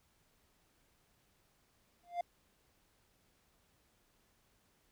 triangle tone with exponential growth, 698 Hz, F5, 1 cent flat, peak -28 dBFS, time 2.03-2.21 s, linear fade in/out 5 ms, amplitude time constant 37 ms, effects pink hiss -73 dBFS RMS until 4.91 s

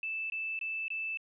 sine tone bursts, 2637 Hz, E7, in tune, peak -33 dBFS, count 4, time 0.03-1.173 s, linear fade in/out 2 ms, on 270 ms, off 21 ms, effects none

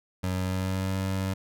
25% pulse tone with pitch glide, 92.5 to 95.54 Hz, F#2 to G2, 0 to -44 cents, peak -23 dBFS, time 0.23-1.34 s, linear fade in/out 10 ms, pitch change +56 cents, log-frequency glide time 0.35-0.97 s, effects none

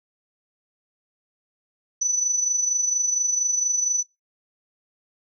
sine tone with amplitude modulation, 5980 Hz, F#8, 17 cents sharp, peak -17 dBFS, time 2.01-4.03 s, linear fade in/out 10 ms, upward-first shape sine, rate 24.3 Hz, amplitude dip 55%, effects noise-tail reverb RT60 0.2 s tail -21 dB re dry

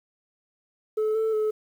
sine tone with pitch steps, 432.2 / 442.1 / 430.3 Hz, A4 / A4 / A4, -31 / +8 / -39 cents, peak -19 dBFS, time 0.97-1.51 s, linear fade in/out 10 ms, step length 180 ms, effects tanh soft clip ceiling -21 dBFS + 9-bit

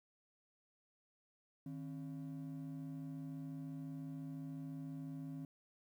triangle ring-modulated tone, 211.9 Hz, G#3, 35 cents sharp, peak -38 dBFS, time 1.66-5.45 s, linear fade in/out 2 ms, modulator 57.1 Hz, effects tanh soft clip ceiling -35 dBFS + 12-bit

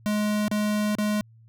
square tone with dropouts, 210 Hz, G#3, 19 cents sharp, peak -23 dBFS, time 0.06-1.21 s, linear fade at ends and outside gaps 0 ms, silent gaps 0.481-0.514 / 0.952-0.985 s, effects added 113 Hz sine -50 dBFS peak until 1.48 s

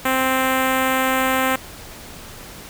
5% pulse tone with notch filter, 261.6 Hz, C4, in tune, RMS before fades -19 dBFS, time 0.05-1.56 s, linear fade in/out 5 ms, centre 4800 Hz, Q 0.51, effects pink hiss -38 dBFS RMS until 2.69 s

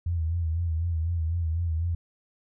sine tone with vibrato, 83 Hz, E2, 12 cents sharp, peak -24 dBFS, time 0.06-1.95 s, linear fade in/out 5 ms, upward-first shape sine, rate 4 Hz, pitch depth 74 cents each way, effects none

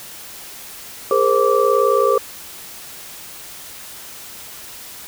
sine tone cluster, 410.5 / 469.8 / 529 / 1165 Hz, G#4 / A#4 / C5 / D6, -20 / +13 / +19 / -14 cents, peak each -18 dBFS, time 1.11-2.18 s, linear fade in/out 2 ms, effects white hiss -36 dBFS RMS until 5.07 s

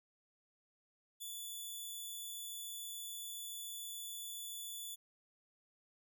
10% pulse tone, 3459 Hz, A7, 30 cents flat, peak -36 dBFS, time 1.2-4.96 s, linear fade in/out 20 ms, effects none

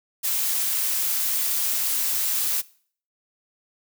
blue noise, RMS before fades -24 dBFS, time 0.23-2.62 s, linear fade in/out 20 ms, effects noise-tail reverb RT60 0.5 s tail -21 dB re dry

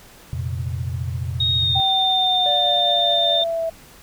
sine chord, F suspended fourth, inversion none, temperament just, 87.31 / 116.41 / 130.96 Hz, F2 / Bb2 / C3, 0 / -2 / +2 cents, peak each -26 / -28 / -28 dBFS, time 0.33-1.8 s, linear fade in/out 0 ms
sine tone with pitch glide, 3736 to 3609 Hz, A#7 to A7, +3 to +43 cents, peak -17 dBFS, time 1.4-3.44 s, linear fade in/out 5 ms, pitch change -60 cents, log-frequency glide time 1.57-1.88 s
sine exponential sweep, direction down, 777 to 654 Hz, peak -20 dBFS, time 1.75-3.7 s, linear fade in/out 10 ms
triangle tone with tremolo, 585 Hz, D5, 7 cents flat, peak -21 dBFS, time 2.46-3.42 s, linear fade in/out 0 ms, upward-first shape triangle, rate 5 Hz, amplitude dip 40%
effects pink hiss -46 dBFS RMS until 4.02 s

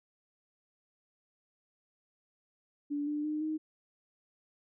sine tone with pitch steps, 290 / 296.9 / 304.1 / 311.4 Hz, D4 / D4 / D#4 / D#4, -22 / +19 / -40 / +2 cents, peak -31 dBFS, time 2.9-3.58 s, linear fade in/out 20 ms, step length 170 ms, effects none

